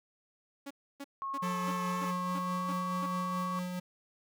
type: tone bursts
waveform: sawtooth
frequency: 280 Hz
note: C#4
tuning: 18 cents sharp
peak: -36 dBFS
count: 8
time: 0.66-3.066 s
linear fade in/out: 10 ms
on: 47 ms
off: 290 ms
type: tone with pitch glide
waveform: sine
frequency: 1089 to 1119.6 Hz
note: C#6 to C#6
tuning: -31 to +17 cents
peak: -34 dBFS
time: 1.22-3.59 s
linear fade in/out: 0 ms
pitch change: +48 cents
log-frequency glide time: 2.24-2.72 s
type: tone with vibrato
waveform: 10% pulse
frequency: 436.3 Hz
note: A4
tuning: 15 cents flat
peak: -33 dBFS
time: 1.42-2.12 s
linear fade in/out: 20 ms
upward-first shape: sine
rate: 4 Hz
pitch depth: 18 cents each way
type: tone with tremolo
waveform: square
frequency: 180.3 Hz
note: F#3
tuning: 45 cents flat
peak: -34 dBFS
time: 1.42-3.8 s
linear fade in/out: 10 ms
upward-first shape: sine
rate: 4.7 Hz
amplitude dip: 30%
effects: none

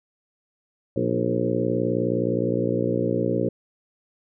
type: harmonic tone with a mistuned harmonic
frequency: 59.5 Hz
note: A#1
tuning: 36 cents sharp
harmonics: 2 / 3 / 4 / 5 / 6 / 7 / 8 / 9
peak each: -29 / -29 / -29 / -29 / -29 / -29 / -29 / -29 dBFS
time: 0.96-3.49 s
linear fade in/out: 5 ms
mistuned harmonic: 5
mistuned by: +40 cents
effects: none

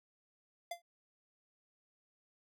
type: tone with exponential decay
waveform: square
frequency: 690 Hz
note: F5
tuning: 21 cents flat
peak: -36 dBFS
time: 0.71-0.82 s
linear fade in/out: 5 ms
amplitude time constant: 22 ms
effects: none

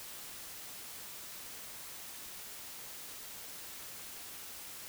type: silence
effects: white hiss -47 dBFS RMS until 4.88 s

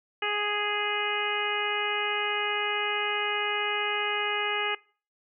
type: harmonic tone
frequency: 415.3 Hz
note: G#4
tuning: in tune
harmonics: 1 / 2 / 3 / 4 / 5 / 6 / 7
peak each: -34 / -34 / -34 / -34 / -34 / -34 / -34 dBFS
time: 0.22-4.75 s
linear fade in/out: 5 ms
effects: noise-tail reverb RT60 0.4 s tail -23 dB re dry

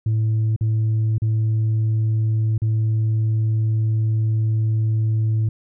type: tone with dropouts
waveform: sine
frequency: 110 Hz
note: A2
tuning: in tune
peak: -14 dBFS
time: 0.06-5.49 s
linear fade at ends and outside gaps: 5 ms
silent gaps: 0.563-0.609 / 1.182-1.219 / 2.58-2.618 s
effects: tanh soft clip ceiling -15 dBFS

